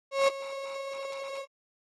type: tone with ADSR envelope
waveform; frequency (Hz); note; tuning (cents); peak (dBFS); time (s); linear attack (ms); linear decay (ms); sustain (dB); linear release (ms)
35% pulse; 547; C#5; -23; -17; 0.11-1.46; 170; 12; -17; 45
effects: low-pass 6000 Hz 12 dB/octave + AAC 32 kbps